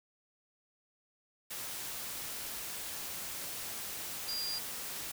sine tone in noise, 4800 Hz, D8, 37 cents sharp, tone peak -35 dBFS, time 4.28-4.59 s, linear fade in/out 10 ms, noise white, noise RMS -41 dBFS, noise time 1.5-5.12 s, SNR +3 dB, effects none

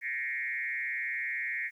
sine tone with frequency modulation, 2007 Hz, B6, 27 cents sharp, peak -31 dBFS, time 0.01-1.71 s, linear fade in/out 50 ms, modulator 132 Hz, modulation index 1.9, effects 11-bit

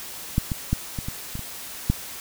clicks, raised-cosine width 5 ms, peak -7 / -13 / -8 / -16 / -17 / -19 / -22 / -6 dBFS, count 8, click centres 0.381 / 0.518 / 0.73 / 0.988 / 1.085 / 1.354 / 1.393 / 1.9 s, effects white hiss -37 dBFS RMS until 2.2 s

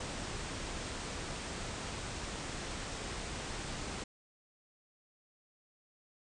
pink low-pass noise, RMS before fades -41 dBFS, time 0-4.04 s, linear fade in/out 5 ms, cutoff 9000 Hz, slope 96 dB/octave, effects none

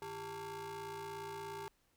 40% pulse ring-modulated tone, 247.8 Hz, B3, 6 cents sharp, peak -39 dBFS, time 0.02-1.68 s, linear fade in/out 0 ms, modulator 648 Hz, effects pink hiss -75 dBFS RMS until 1.96 s

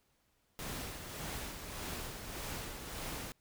pink noise with tremolo, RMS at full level -41 dBFS, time 0.59-3.32 s, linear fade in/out 0 ms, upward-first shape sine, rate 1.7 Hz, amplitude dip 45%, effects pink hiss -75 dBFS RMS until 3.4 s

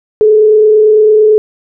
sine tone with frequency modulation, 428.7 Hz, A4, 45 cents flat, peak -3 dBFS, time 0.21-1.38 s, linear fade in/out 0 ms, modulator 28.9 Hz, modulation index 0.31, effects none

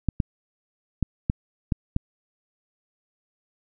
clicks, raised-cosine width 5 ms, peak -9 dBFS, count 6, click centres 0.087 / 0.202 / 1.027 / 1.299 / 1.722 / 1.964 s, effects none

